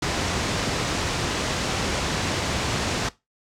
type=low-pass noise; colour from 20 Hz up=pink; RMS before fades=-25 dBFS; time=0.02-3.09 s; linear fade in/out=5 ms; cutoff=7300 Hz; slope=24 dB/octave; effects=noise-tail reverb RT60 0.2 s tail -18 dB re dry + high-pass 60 Hz 12 dB/octave